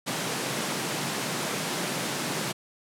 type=high-pass noise; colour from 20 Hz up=pink; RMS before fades=-30 dBFS; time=0.06-2.53 s; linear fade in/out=20 ms; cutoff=130 Hz; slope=48 dB/octave; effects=low-pass 11000 Hz 12 dB/octave